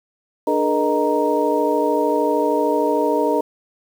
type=tone cluster; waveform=sine; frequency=296.2 / 425.8 / 479 / 618 / 934 Hz; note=D4 / G#4 / A#4 / D#5 / A#5; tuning=+15 / +43 / +47 / -12 / +3 cents; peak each=-22 dBFS; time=0.47-3.41 s; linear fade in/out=5 ms; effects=7-bit